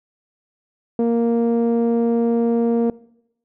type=tone with low-pass filter; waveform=sawtooth; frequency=233.1 Hz; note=A#3; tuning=in tune; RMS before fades=-18 dBFS; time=0.99-2.9 s; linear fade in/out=2 ms; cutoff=490 Hz; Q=1.9; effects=noise-tail reverb RT60 0.8 s tail -22 dB re dry